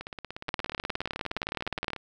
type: two click trains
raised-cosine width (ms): 0.3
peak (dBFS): -13 / -21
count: 29 / 34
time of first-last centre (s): 0.49-1.933 / 0.01-1.963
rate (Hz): 19.4 / 16.9
effects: none